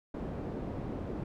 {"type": "low-pass noise", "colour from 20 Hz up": "white", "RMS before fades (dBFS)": -38, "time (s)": [0.14, 1.24], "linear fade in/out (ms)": 5, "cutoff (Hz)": 350, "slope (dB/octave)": 12, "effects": []}